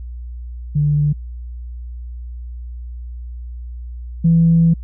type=tone pair in turn; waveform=sine; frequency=147.5 / 166.2 Hz; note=D3 / E3; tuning=+8 / +15 cents; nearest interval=major second; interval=207 cents; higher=second; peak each=-12 / -8 dBFS; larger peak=second; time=0.75-1.13 / 4.24-4.74 s; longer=second; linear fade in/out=10 ms; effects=tanh soft clip ceiling -4 dBFS + added 60 Hz sine -27 dBFS peak until 4.83 s